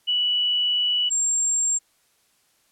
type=tone pair in turn; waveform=sine; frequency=2951 / 7436 Hz; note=F#7 / A#8; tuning=-5 / -5 cents; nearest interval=octave + major third; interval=1600 cents; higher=second; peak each=-19 dBFS; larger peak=neither; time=0.07-1.1 / 1.1-1.79 s; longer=first; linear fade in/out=20 ms; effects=white hiss -64 dBFS RMS until 2.71 s + low-pass 12000 Hz 12 dB/octave